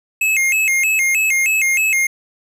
square tone with vibrato, 2349 Hz, D7, in tune, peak -14 dBFS, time 0.21-2.07 s, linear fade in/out 5 ms, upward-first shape square, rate 3.2 Hz, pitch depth 170 cents each way, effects none

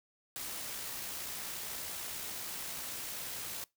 white noise with amplitude modulation, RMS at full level -40 dBFS, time 0.36-3.64 s, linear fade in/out 0 ms, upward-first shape sine, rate 60.6 Hz, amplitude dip 25%, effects noise-tail reverb RT60 0.2 s tail -23 dB re dry

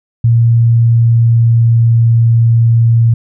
sine tone with pitch glide, 116.54 to 115.67 Hz, A#2 to A#2, 0 to -13 cents, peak -5 dBFS, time 0.24-3.14 s, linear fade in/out 5 ms, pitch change -13 cents, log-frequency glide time 0.52-2.09 s, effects none

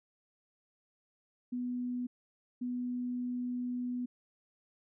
sine tone bursts at uneven times, 246.9 Hz, B3, in tune, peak -33 dBFS, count 2, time 1.52-2.07 / 2.61-4.06 s, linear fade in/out 10 ms, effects none

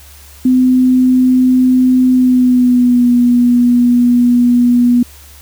sine tone with pitch glide, 254.9 to 243.1 Hz, C4 to B3, -45 to -27 cents, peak -6 dBFS, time 0.45-5.03 s, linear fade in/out 5 ms, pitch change -82 cents, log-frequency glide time 2.11-3.1 s, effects added 71 Hz sine -38 dBFS peak until 5.41 s + white hiss -40 dBFS RMS until 5.41 s

